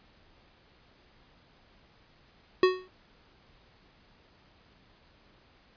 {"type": "tone with exponential decay", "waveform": "square", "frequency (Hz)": 370, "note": "F#4", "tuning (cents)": 0, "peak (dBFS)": -16, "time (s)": [2.63, 2.88], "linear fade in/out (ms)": 2, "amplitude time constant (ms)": 53, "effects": ["pink hiss -61 dBFS RMS until 5.76 s", "resampled to 11025 Hz"]}